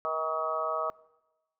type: harmonic tone with a mistuned harmonic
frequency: 158.7 Hz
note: D#3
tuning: 35 cents sharp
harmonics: 3 / 4 / 5 / 6 / 7 / 8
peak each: -39 / -33 / -41 / -41 / -34 / -33 dBFS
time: 0.05-0.9 s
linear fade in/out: 0 ms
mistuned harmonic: 7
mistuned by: +24 cents
effects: noise-tail reverb RT60 1.0 s tail -21 dB re dry